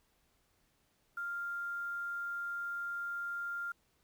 sine tone with quantisation, 1396.9 Hz, F6, in tune, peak -36 dBFS, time 1.17-3.72 s, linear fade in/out 5 ms, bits 10, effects pink hiss -74 dBFS RMS until 4.03 s

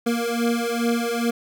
25% pulse beating tone pair, 233.3 / 235.7 Hz, A#3 / A#3, +2 / +19 cents, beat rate 2.4 Hz, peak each -20 dBFS, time 0.06-1.31 s, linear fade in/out 10 ms, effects none

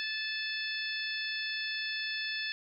harmonic tone, 872 Hz, A5, 16 cents flat, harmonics 2 / 3 / 4 / 5 / 6, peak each -37 / -39 / -40 / -41 / -42 dBFS, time 0-2.52 s, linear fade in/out 0 ms, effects none

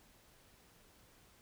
silence, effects pink hiss -65 dBFS RMS until 1.41 s

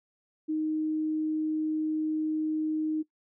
sine tone, 311.1 Hz, D#4, in tune, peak -26 dBFS, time 0.48-3.03 s, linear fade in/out 20 ms, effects noise-tail reverb RT60 0.1 s tail -19 dB re dry

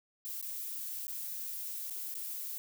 violet noise with dropouts, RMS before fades -40 dBFS, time 0.25-2.58 s, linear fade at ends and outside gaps 0 ms, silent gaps 0.413-0.426 / 1.069-1.08 / 1.9-1.907 / 2.142-2.152 s, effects none

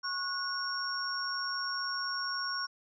sine tone cluster, 1094 / 1459 / 5530 Hz, C#6 / F#6 / F8, -23 / -25 / -18 cents, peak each -38 / -37 / -35 dBFS, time 0.03-2.67 s, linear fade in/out 20 ms, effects none

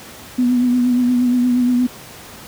sine tone with vibrato, 246.9 Hz, B3, in tune, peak -12 dBFS, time 0.38-1.87 s, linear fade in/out 10 ms, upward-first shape triangle, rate 8.5 Hz, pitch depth 39 cents each way, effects pink hiss -37 dBFS RMS until 2.47 s + high-pass 80 Hz 12 dB/octave

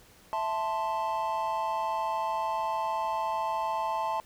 triangle chord, A minor, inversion second, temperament equal, 659.3 / 880 / 1046.5 Hz, E5 / A5 / C6, 0 / 0 / 0 cents, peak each -33 / -28 / -32 dBFS, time 0.33-4.2 s, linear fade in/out 0 ms, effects pink hiss -57 dBFS RMS until 4.25 s

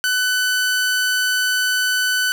sawtooth tone, 1500 Hz, F#6, 23 cents sharp, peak -13 dBFS, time 0.04-2.32 s, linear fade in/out 0 ms, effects none

